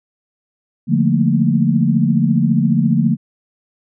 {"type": "chord", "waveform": "sine", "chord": "Bb major seventh", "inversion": "first", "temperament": "just", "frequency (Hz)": [145.68, 174.81, 218.5, 233.1], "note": ["D3", "F3", "A3", "Bb3"], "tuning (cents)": [-14, 2, -12, 0], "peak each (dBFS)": -17, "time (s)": [0.87, 3.17], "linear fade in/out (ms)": 50, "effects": []}